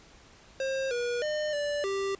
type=tone with pitch steps; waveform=square; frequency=534 / 481.6 / 606 / 584 / 392.5 Hz; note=C5 / B4 / D#5 / D5 / G4; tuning=+35 / -44 / -46 / -10 / +2 cents; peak=-29 dBFS; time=0.6-2.15 s; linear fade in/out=2 ms; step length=310 ms; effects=pink hiss -55 dBFS RMS until 2.19 s + resampled to 16000 Hz